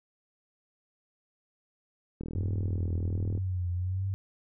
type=click train; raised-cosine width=3 ms; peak=-24 dBFS; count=48; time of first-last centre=2.21-3.376 s; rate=40.3 Hz
type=tone with vibrato; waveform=sine; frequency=92.5 Hz; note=F#2; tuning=in tune; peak=-28 dBFS; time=2.35-4.14 s; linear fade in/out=0 ms; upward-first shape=triangle; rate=1.3 Hz; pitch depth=92 cents each way
effects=none